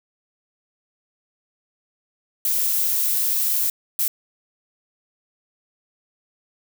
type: noise bursts at uneven times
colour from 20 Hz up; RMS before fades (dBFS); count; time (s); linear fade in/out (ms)
violet; -21; 2; 2.45-3.7 / 3.99-4.08; 2
effects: none